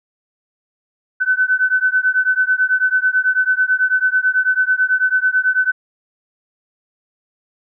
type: beating tone pair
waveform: sine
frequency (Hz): 1508 / 1517.1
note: F#6 / F#6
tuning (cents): +32 / +43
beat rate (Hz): 9.1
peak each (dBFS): -16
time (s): 1.2-5.72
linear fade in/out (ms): 20
effects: none